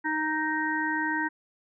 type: harmonic tone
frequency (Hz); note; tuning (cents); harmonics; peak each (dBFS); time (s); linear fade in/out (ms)
311.1; D#4; 0; 1 / 3 / 5 / 6; -31 / -31 / -31 / -31; 0.04-1.29; 20
effects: none